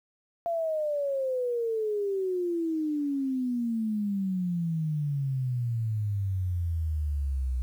sine exponential sweep, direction down, 688 to 61.6 Hz, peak -26 dBFS, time 0.46-7.62 s, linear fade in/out 0 ms, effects 10-bit

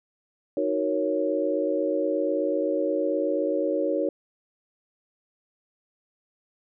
sine chord, D# minor seventh, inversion none, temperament equal, 311.1 / 370 / 466.2 / 554.4 Hz, D#4 / F#4 / A#4 / C#5, 0 / 0 / 0 / 0 cents, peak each -28 / -30 / -29 / -26 dBFS, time 0.57-4.09 s, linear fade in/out 2 ms, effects none

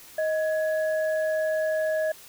sine tone pair together, 628 / 1676.6 Hz, D#5 / G#6, +16 / +16 cents, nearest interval octave + perfect fourth, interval 1700 cents, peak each -23 / -33 dBFS, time 0.18-2.12 s, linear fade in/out 5 ms, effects white hiss -48 dBFS RMS until 2.28 s

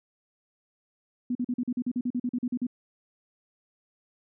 sine tone bursts, 246.3 Hz, B3, 5 cents flat, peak -25 dBFS, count 15, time 1.3-2.668 s, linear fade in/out 5 ms, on 52 ms, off 42 ms, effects none

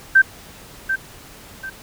sine tone with echo, 1560 Hz, G6, 9 cents flat, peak -7 dBFS, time 0.15-0.22 s, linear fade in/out 10 ms, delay 740 ms, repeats 2, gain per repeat -10 dB, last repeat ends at 1.7 s, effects pink hiss -42 dBFS RMS until 1.82 s

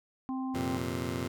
harmonic tone, 261.6 Hz, C4, in tune, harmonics 1 / 3 / 4, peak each -32 / -42 / -44 dBFS, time 0.29-0.77 s, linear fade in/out 0 ms
15% pulse chord, F suspended fourth, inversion none, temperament just, 87.31 / 116.41 / 130.96 Hz, F2 / Bb2 / C3, 0 / -2 / +2 cents, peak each -31 dBFS, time 0.54-1.28 s, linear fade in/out 10 ms
effects none

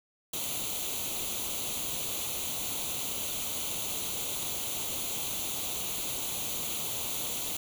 white noise with comb filter, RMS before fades -34 dBFS, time 0.33-7.57 s, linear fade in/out 5 ms, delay 0.29 ms, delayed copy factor +0.75, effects none

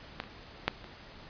clicks, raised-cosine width 0.3 ms, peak -17 / -29 / -9 / -29 dBFS, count 4, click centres 0.201 / 0.238 / 0.68 / 0.843 s, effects pink hiss -50 dBFS RMS until 1.29 s + resampled to 11025 Hz

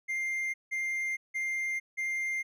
triangle tone bursts, 2103 Hz, C7, 8 cents sharp, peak -28 dBFS, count 4, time 0.08-2.43 s, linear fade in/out 20 ms, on 460 ms, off 170 ms, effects none

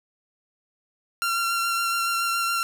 sawtooth tone with vibrato, 1371 Hz, F6, 32 cents flat, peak -19 dBFS, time 1.22-2.63 s, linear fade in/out 0 ms, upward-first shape sine, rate 7.1 Hz, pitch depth 15 cents each way, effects none

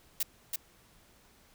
blue noise with echo, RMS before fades -30 dBFS, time 0.2-0.23 s, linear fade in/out 5 ms, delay 330 ms, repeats 1, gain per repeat -3 dB, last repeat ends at 0.56 s, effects pink hiss -62 dBFS RMS until 1.54 s

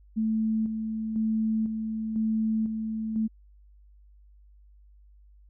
sine tone with tremolo, 220 Hz, A3, in tune, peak -23 dBFS, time 0.16-3.28 s, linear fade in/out 20 ms, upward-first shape square, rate 1 Hz, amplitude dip 45%, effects added 50 Hz sine -52 dBFS peak until 5.49 s

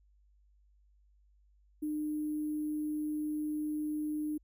sine tone with sample-and-hold, 302.8 Hz, D#4, 47 cents flat, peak -32 dBFS, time 1.82-4.38 s, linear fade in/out 10 ms, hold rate 11025 Hz, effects added 50 Hz sine -63 dBFS peak until 4.43 s

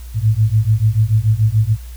sine beating tone pair, 105.8 / 112.7 Hz, G#2 / A2, +33 / +42 cents, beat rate 6.9 Hz, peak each -14 dBFS, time 0.14-1.77 s, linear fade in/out 50 ms, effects added 60 Hz sine -29 dBFS peak until 1.96 s + white hiss -45 dBFS RMS until 1.96 s

